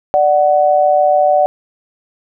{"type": "tone pair together", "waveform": "sine", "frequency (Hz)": [591.3, 745], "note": ["D5", "F#5"], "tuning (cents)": [12, 12], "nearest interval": "major third", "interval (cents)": 400, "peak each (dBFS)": -11, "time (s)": [0.14, 1.46], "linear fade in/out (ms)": 0, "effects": []}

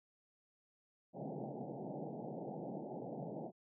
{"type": "band-pass noise", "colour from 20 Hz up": "pink", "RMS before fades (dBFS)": -45, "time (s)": [1.13, 3.52], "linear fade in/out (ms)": 50, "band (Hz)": [130, 840], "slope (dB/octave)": 96, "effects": []}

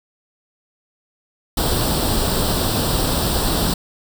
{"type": "noise with comb filter", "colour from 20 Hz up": "pink", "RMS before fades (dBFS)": -19, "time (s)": [1.57, 3.74], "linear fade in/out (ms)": 5, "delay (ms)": 0.23, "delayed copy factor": 0.7, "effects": []}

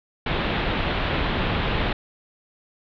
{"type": "low-pass noise", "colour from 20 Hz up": "pink", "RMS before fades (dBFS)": -24, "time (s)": [0.26, 1.93], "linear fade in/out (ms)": 5, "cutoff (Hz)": 3800, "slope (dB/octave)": 48, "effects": []}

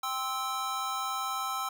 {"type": "chord", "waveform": "square", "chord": "C major", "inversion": "second", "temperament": "just", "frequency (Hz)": [784.9, 1046.5, 1308.1], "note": ["G5", "C6", "E6"], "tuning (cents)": [2, 0, -14], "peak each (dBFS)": [-38, -38, -34], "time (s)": [0.03, 1.69], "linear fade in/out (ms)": 5, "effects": []}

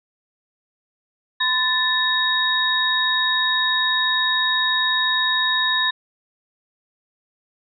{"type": "tone cluster", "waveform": "sine", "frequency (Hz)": [1021, 1760, 3769], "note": ["C6", "A6", "A#7"], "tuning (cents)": [-43, 0, 18], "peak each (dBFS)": [-25, -21, -20], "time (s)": [1.4, 5.91], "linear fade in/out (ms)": 10, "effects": []}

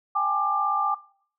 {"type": "tone cluster", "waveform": "sine", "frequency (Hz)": [790, 846, 1189], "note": ["G5", "G#5", "D6"], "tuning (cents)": [13, 32, 21], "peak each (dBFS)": [-28, -29, -22], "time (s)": [0.15, 0.95], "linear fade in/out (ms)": 10, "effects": ["noise-tail reverb RT60 0.6 s tail -23 dB re dry"]}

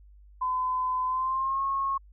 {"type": "tone with pitch glide", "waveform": "sine", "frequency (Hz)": [1017, 1090], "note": ["C6", "C#6"], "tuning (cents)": [-50, -29], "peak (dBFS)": -25, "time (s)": [0.41, 1.98], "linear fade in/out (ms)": 10, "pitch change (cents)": 121, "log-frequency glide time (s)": [1.06, 1.63], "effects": ["added 50 Hz sine -50 dBFS peak until 2.12 s"]}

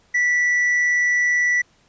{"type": "tone with amplitude modulation", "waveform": "triangle", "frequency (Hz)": 1960, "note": "B6", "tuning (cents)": -14, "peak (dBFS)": -13, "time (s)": [0.14, 1.62], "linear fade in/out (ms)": 10, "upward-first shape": "sine", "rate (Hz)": 158, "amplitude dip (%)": 25, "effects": ["pink hiss -58 dBFS RMS until 1.88 s", "resampled to 16000 Hz"]}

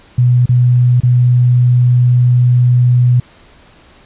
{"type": "tone with dropouts", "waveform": "sine", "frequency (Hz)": 123.47, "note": "B2", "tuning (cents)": 0, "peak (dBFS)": -6, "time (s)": [0.18, 3.2], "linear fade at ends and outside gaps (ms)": 5, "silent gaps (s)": [[0.458, 0.491], [1.003, 1.033]], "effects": ["pink hiss -44 dBFS RMS until 4.05 s", "resampled to 8000 Hz"]}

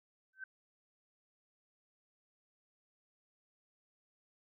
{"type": "tone with exponential growth", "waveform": "sine", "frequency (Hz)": 1541, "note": "G6", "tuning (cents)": -30, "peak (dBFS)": -38, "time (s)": [0.33, 0.44], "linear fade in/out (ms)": 5, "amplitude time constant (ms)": 22, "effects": []}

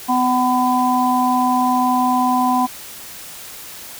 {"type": "harmonic tone", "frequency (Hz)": 251.4, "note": "B3", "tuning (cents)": 31, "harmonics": [1, 3, 4], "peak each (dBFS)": [-18, -18, -18], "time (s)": [0.08, 2.67], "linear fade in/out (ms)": 20, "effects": ["white hiss -35 dBFS RMS until 3.99 s"]}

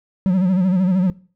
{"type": "tone with vibrato", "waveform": "triangle", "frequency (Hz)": 185, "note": "F#3", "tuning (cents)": 0, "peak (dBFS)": -11, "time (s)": [0.26, 1.1], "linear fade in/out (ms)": 0, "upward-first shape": "sine", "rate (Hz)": 13, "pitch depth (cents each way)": 75, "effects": ["noise-tail reverb RT60 0.4 s tail -21 dB re dry"]}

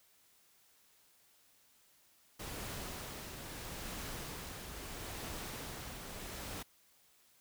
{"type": "noise with tremolo", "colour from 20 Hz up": "pink", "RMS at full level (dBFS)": -43, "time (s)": [2.39, 6.63], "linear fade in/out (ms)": 10, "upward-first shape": "triangle", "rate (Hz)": 0.76, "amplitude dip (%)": 40, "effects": ["white hiss -68 dBFS RMS until 7.4 s"]}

